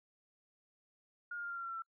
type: tone with pitch steps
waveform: sine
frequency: 1425 / 1412.7 / 1400.5 / 1388.4 / 1376.5 / 1364.6 / 1352.8 / 1341.1 Hz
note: F6 / F6 / F6 / F6 / F6 / F6 / E6 / E6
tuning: +34 / +19 / +4 / -11 / -25 / -41 / +44 / +29 cents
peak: -39 dBFS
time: 1.31-1.822 s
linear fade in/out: 5 ms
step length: 64 ms
effects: noise-tail reverb RT60 0.1 s tail -25 dB re dry